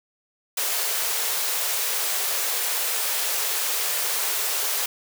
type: high-pass noise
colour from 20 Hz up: white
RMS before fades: -25 dBFS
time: 0.57-4.86 s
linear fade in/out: 5 ms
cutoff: 390 Hz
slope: 96 dB/octave
effects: none